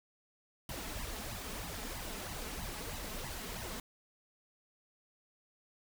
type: noise with flanger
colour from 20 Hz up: pink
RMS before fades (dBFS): -42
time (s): 0.69-3.8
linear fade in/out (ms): 2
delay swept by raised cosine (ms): 1 to 4.7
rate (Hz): 3.1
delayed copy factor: +0.75
effects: none